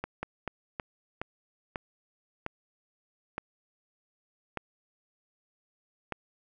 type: slowing click train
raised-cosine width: 0.5 ms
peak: -18 dBFS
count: 10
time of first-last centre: 0.04-6.123 s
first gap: 190 ms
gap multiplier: 1.3
effects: none